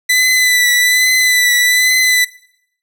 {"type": "tone with vibrato", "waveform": "sawtooth", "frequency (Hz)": 1994, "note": "B6", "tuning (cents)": 16, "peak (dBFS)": -6, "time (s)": [0.09, 2.25], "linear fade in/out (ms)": 10, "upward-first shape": "triangle", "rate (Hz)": 1.2, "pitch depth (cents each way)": 34, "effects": ["noise-tail reverb RT60 0.7 s tail -21 dB re dry"]}